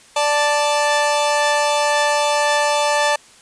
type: tone pair together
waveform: sawtooth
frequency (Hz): 587.3 / 880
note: D5 / A5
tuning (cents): 0 / 0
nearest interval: perfect fifth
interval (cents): 700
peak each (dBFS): -14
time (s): 0.16-3.16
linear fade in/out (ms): 5
effects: white hiss -47 dBFS RMS until 3.41 s + resampled to 22050 Hz